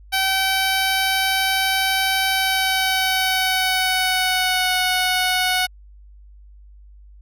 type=tone with pitch glide; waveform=10% pulse; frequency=768 to 736.7 Hz; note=G5 to F#5; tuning=-36 to -8 cents; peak=-9 dBFS; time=0.12-5.67 s; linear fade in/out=20 ms; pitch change=-72 cents; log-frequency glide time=2.31-4.76 s; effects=added 50 Hz sine -42 dBFS peak until 7.21 s